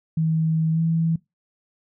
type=tone with pitch glide; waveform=sine; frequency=160.2 to 163.85 Hz; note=E3 to E3; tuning=-49 to -10 cents; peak=-18 dBFS; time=0.17-1.16 s; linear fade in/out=5 ms; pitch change=+39 cents; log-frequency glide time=0.72-0.8 s; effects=noise-tail reverb RT60 0.2 s tail -22 dB re dry